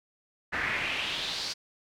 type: noise with band-pass filter sweep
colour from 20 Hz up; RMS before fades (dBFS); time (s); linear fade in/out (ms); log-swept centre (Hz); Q
brown; -32; 0.52-1.54; 20; 1700 to 5000; 3.4
effects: none